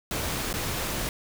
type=noise with dropouts; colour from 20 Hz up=pink; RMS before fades=-30 dBFS; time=0.11-1.09 s; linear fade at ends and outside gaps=1 ms; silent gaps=0.529-0.539 s; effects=none